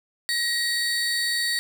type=tone pair together; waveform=35% pulse; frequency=1900 / 4519 Hz; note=A#6 / C#8; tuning=+33 / +33 cents; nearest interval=octave + minor third; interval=1500 cents; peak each=-24 dBFS; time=0.29-1.59 s; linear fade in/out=0 ms; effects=none